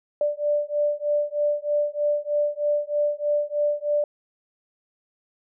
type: beating tone pair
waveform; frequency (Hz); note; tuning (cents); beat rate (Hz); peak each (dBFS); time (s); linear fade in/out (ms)
sine; 587.3 / 590.5; D5 / D5; 0 / +9; 3.2; -24; 0.21-4.04; 2
effects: none